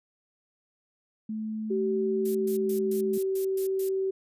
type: tone with pitch glide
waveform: sine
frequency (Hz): 217.5 to 211.8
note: A3 to G#3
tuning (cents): -20 to +34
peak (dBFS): -30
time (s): 1.29-3.18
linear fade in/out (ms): 5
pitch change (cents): -46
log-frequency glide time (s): 2.24-2.71
type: tone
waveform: sine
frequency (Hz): 383.5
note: G4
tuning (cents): -38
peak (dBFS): -25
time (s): 1.7-4.11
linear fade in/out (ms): 10
type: noise bursts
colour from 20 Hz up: violet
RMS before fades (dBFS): -38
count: 8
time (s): 2.25-3.89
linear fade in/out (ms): 5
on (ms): 100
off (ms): 120
effects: resampled to 32000 Hz